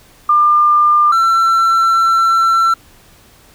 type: tone pair in turn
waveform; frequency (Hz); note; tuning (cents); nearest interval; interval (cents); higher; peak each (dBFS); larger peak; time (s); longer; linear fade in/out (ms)
sine / triangle; 1199 / 1345.8; D6 / E6; +36 / +35; major second; 199; second; -7; neither; 0.29-1.12 / 1.12-2.74; second; 5
effects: pink hiss -46 dBFS RMS until 3.54 s